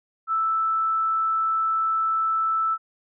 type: tone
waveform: sine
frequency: 1318.5 Hz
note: E6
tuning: in tune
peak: -20 dBFS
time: 0.27-2.78 s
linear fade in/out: 50 ms
effects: none